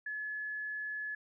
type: tone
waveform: sine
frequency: 1709 Hz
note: G#6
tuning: 49 cents sharp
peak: -36 dBFS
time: 0.06-1.15 s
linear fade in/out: 5 ms
effects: none